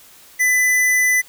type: tone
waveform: square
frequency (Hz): 2001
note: B6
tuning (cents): +22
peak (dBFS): -14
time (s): 0.39-1.22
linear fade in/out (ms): 20
effects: white hiss -46 dBFS RMS until 1.28 s